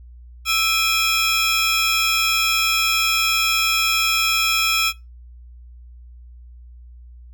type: tone cluster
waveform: square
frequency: 1321 / 2397 / 2517 / 3319 / 5290 Hz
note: E6 / D7 / D#7 / G#7 / E8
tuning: +3 / +35 / +19 / -2 / +5 cents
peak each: -24 dBFS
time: 0.45-4.93 s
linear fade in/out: 50 ms
effects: noise-tail reverb RT60 0.2 s tail -19 dB re dry + added 60 Hz sine -39 dBFS peak until 7.33 s